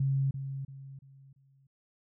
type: tone with echo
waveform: sine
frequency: 136.1 Hz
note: C#3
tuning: 31 cents flat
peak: -25 dBFS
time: 0-0.31 s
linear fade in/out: 5 ms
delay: 340 ms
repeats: 4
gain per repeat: -9 dB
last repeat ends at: 1.67 s
effects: none